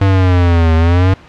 square exponential two-way sweep, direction down then up, 98.7 to 80.2 to 96.1 Hz, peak -8 dBFS, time 0.01-1.14 s, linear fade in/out 5 ms, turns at 0.75 s, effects pink hiss -39 dBFS RMS until 1.28 s + low-pass 3000 Hz 12 dB/octave

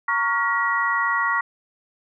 sine tone cluster, 924 / 1119 / 1411 / 1913 Hz, A#5 / C#6 / F6 / A#6, -16 / +16 / +17 / +44 cents, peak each -28 / -23 / -26 / -23 dBFS, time 0.08-1.41 s, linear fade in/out 5 ms, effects none

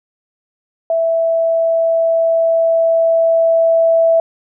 sine tone with level ramp, 659.3 Hz, E5, in tune, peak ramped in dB -12 to -8 dBFS, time 0.9-4.2 s, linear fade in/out 2 ms, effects none

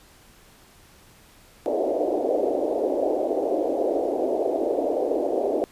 white band-pass noise, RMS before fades -24 dBFS, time 1.66-5.64 s, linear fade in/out 0 ms, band 290 to 670 Hz, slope 48 dB/octave, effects pink hiss -53 dBFS RMS until 5.71 s + resampled to 32000 Hz

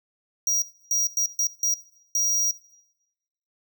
square tone bursts at uneven times, 5740 Hz, F8, 47 cents sharp, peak -20 dBFS, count 6, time 0.47-0.62 / 0.91-1.07 / 1.17-1.26 / 1.39-1.47 / 1.63-1.74 / 2.15-2.51 s, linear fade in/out 2 ms, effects noise-tail reverb RT60 1.0 s tail -21 dB re dry

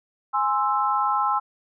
sine chord, Ab augmented, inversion none, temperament equal, 830.6 / 1046.5 / 1318.5 Hz, Ab5 / C6 / E6, 0 / 0 / 0 cents, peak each -24 dBFS, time 0.33-1.4 s, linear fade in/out 20 ms, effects none

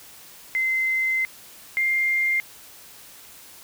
sine tone pair in turn, 2068 / 2107 Hz, C7 / C7, -21 / +12 cents, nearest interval unison, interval 33 cents, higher second, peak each -20 / -19 dBFS, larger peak second, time 0.55-1.25 / 1.77-2.4 s, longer first, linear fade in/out 0 ms, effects white hiss -46 dBFS RMS until 3.63 s

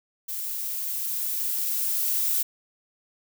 violet noise with level ramp, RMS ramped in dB -32 to -24 dBFS, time 0.28-2.43 s, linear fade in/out 10 ms, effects none

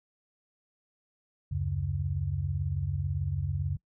sine tone cluster, 74.4 / 92.5 / 139.4 Hz, D2 / F#2 / C#3, +23 / 0 / +10 cents, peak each -36 / -31 / -32 dBFS, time 1.51-3.77 s, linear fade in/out 10 ms, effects noise-tail reverb RT60 0.1 s tail -23 dB re dry

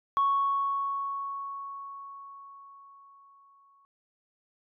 sine tone with exponential decay, 1108.7 Hz, C#6, in tune, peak -20 dBFS, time 0.17-3.85 s, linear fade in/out 0 ms, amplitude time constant 800 ms, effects tanh soft clip ceiling -18 dBFS

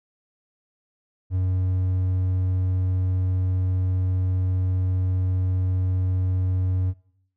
triangle tone, 92.5 Hz, F#2, in tune, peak -18 dBFS, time 1.3-6.94 s, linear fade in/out 50 ms, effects noise-tail reverb RT60 0.7 s tail -21 dB re dry

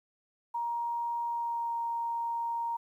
sine tone with pitch glide, 941 to 932.3 Hz, A#5 to A#5, +16 to 0 cents, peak -30 dBFS, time 0.54-2.77 s, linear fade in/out 10 ms, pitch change -16 cents, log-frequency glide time 1.25-1.76 s, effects 11-bit

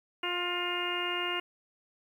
harmonic tone with a mistuned harmonic, 353 Hz, F4, 19 cents sharp, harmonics 1 / 2 / 3 / 4 / 5 / 6 / 7 / 8, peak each -37 / -41 / -38 / -39 / -43 / -39 / -42 / -34 dBFS, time 0.23-1.4 s, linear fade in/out 5 ms, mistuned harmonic 5, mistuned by +17 cents, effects 10-bit

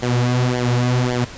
sawtooth tone with flanger, 123.5 Hz, B2, in tune, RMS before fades -18 dBFS, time 0.02-1.25 s, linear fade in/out 10 ms, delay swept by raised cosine 0.77 to 5.97 ms, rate 1.8 Hz, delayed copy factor -0.75, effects pink hiss -36 dBFS RMS until 1.37 s + resampled to 16000 Hz

